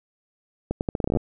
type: accelerating click train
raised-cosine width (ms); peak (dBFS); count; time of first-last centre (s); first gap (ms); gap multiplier
2; -11; 13; 0.71-1.171; 99; 0.8
effects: none